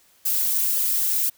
violet noise with flanger, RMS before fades -22 dBFS, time 0.25-1.3 s, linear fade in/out 10 ms, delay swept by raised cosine 0.63 to 4.53 ms, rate 1.9 Hz, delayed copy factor +0.7, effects white hiss -58 dBFS RMS until 1.37 s

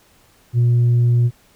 sine tone with tanh clipping, 120 Hz, B2, 49 cents flat, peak -12 dBFS, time 0.53-1.31 s, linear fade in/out 50 ms, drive 1 dB, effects pink hiss -54 dBFS RMS until 1.55 s

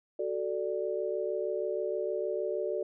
sine chord, D major, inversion first, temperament equal with one note detuned, 373.6 / 440 / 587.3 Hz, F#4 / A4 / D5, +17 / 0 / 0 cents, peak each -34 / -34 / -34 dBFS, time 0.19-2.83 s, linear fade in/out 5 ms, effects none

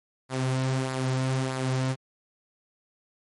sawtooth tone with flanger, 130.81 Hz, C3, in tune, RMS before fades -27 dBFS, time 0.29-1.96 s, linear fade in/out 50 ms, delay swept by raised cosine 0.32 to 5.22 ms, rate 1.6 Hz, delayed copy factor -0.5, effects MP3 48 kbps

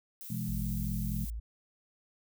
violet noise, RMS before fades -45 dBFS, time 0.21-1.3 s, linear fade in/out 0 ms
sine chord, E major, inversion second, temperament equal with one note detuned, 123.47 / 167.4 / 207.7 Hz, B2 / E3 / G#3, 0 / +27 / 0 cents, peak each -37 dBFS, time 0.3-1.25 s, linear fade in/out 5 ms
sine tone, 55.1 Hz, A1, 3 cents sharp, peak -35 dBFS, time 0.48-1.4 s, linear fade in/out 10 ms
effects none

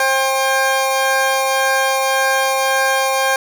20% pulse tone pair together, 533 / 798.6 Hz, C5 / G5, +32 / +32 cents, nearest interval perfect fifth, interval 700 cents, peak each -12 dBFS, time 0-3.36 s, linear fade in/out 2 ms, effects none

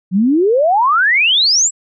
sine exponential sweep, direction up, 174.61 to 7902 Hz, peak -9 dBFS, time 0.11-1.71 s, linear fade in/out 50 ms, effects none

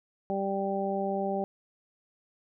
harmonic tone, 196 Hz, G3, in tune, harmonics 1 / 2 / 3 / 4, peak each -33 / -33 / -33 / -33 dBFS, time 0.3-1.44 s, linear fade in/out 0 ms, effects none

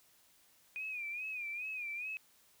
sine tone with vibrato, 2452 Hz, D#7, 26 cents flat, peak -38 dBFS, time 0.76-2.17 s, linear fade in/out 0 ms, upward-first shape sine, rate 2.4 Hz, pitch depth 93 cents each way, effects white hiss -67 dBFS RMS until 2.6 s

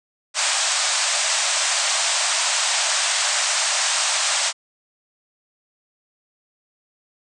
white band-pass noise, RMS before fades -21 dBFS, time 0.34-4.53 s, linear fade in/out 50 ms, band 580 to 8700 Hz, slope 96 dB/octave, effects none

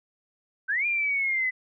sine linear two-way sweep, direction up then down, 1493 to 2423 to 2001 Hz, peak -23 dBFS, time 0.68-1.51 s, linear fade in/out 20 ms, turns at 0.86 s, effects none

